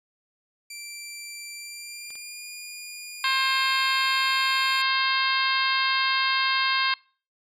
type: tone with pitch glide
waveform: 15% pulse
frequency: 2349 to 2428 Hz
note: D7 to D#7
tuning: 0 to -43 cents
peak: -30 dBFS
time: 0.7-4.82 s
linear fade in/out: 5 ms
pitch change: +57 cents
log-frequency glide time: 1.54-2.47 s
type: clicks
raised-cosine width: 0.2 ms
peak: -31 dBFS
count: 2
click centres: 2.105 / 2.155 s
type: harmonic tone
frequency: 531 Hz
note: C5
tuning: 25 cents sharp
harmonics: 2 / 3 / 4 / 5 / 6 / 7 / 8 / 9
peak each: -26 / -28 / -29 / -30 / -31 / -31 / -32 / -33 dBFS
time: 3.24-6.94 s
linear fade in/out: 2 ms
effects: noise-tail reverb RT60 0.4 s tail -25 dB re dry